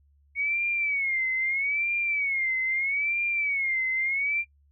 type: tone with vibrato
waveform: sine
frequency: 2217 Hz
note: C#7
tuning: in tune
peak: -24 dBFS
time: 0.35-4.45 s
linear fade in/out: 50 ms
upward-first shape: sine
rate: 0.78 Hz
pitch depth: 130 cents each way
effects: noise-tail reverb RT60 0.1 s tail -22 dB re dry + added 71 Hz sine -59 dBFS peak until 4.71 s